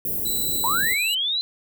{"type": "band-stop noise", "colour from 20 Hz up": "white", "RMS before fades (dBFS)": -26, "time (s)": [0.05, 0.94], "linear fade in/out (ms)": 2, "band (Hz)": [470, 13000], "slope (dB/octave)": 24}
{"type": "tone", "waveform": "20% pulse", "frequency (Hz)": 3979, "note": "B7", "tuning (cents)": 12, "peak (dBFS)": -20, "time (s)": [0.25, 1.15], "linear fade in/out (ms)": 10}
{"type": "linear sweep", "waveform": "sine", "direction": "up", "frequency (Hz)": [888, 4088], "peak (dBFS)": -21, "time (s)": [0.64, 1.41], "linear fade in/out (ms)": 0}
{"effects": []}